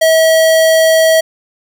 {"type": "tone", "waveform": "square", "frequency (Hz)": 644, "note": "E5", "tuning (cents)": -41, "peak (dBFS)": -7, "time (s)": [0.01, 1.21], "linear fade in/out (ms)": 10, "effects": []}